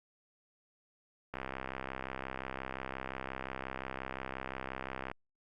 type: click train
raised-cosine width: 0.5 ms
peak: -23 dBFS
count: 249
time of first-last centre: 1.34-5.115 s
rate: 65.7 Hz
effects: Opus 48 kbps